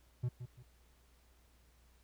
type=tone with echo; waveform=triangle; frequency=122.9 Hz; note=B2; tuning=8 cents flat; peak=-30 dBFS; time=0.23-0.29 s; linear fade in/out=10 ms; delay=170 ms; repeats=2; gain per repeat=-10 dB; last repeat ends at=0.63 s; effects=added 60 Hz sine -65 dBFS peak until 2.03 s + pink hiss -71 dBFS RMS until 2.03 s